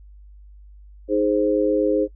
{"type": "chord", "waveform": "sine", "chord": "Ab major", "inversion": "second", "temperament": "equal", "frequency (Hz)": [311.1, 415.3, 523.3], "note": ["Eb4", "Ab4", "C5"], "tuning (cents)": [0, 0, 0], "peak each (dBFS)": -21, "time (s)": [1.08, 2.08], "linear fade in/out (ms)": 50, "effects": ["noise-tail reverb RT60 0.1 s tail -22 dB re dry", "added 50 Hz sine -42 dBFS peak until 2.15 s"]}